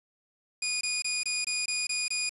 15% pulse tone bursts, 2457 Hz, D#7, 22 cents flat, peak -21 dBFS, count 8, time 0.62-2.294 s, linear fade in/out 5 ms, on 190 ms, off 22 ms, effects resampled to 24000 Hz + 8-bit

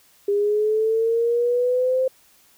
sine linear sweep, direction up, 402.3 to 523.3 Hz, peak -17 dBFS, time 0.28-2.08 s, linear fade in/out 5 ms, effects white hiss -56 dBFS RMS until 2.57 s

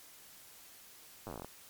slowing click train, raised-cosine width 1 ms, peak -29 dBFS, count 12, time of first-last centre 1.27-1.446 s, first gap 9 ms, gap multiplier 1.11, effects white hiss -56 dBFS RMS until 1.69 s + MP3 96 kbps

